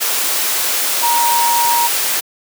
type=tone in noise; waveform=sine; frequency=942 Hz; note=A#5; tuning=18 cents sharp; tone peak=-13 dBFS; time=1.02-1.88 s; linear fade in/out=20 ms; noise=white; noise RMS=-17 dBFS; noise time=0-2.21 s; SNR=+1 dB; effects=high-pass 400 Hz 12 dB/octave